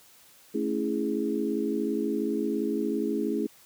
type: chord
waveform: sine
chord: A major seventh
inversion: none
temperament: equal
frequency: 220 / 277.2 / 329.6 / 415.3 Hz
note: A3 / C#4 / E4 / G#4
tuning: 0 / 0 / 0 / 0 cents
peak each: -31 dBFS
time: 0.54-3.47 s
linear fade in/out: 10 ms
effects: white hiss -56 dBFS RMS until 3.65 s + high-pass 60 Hz 12 dB/octave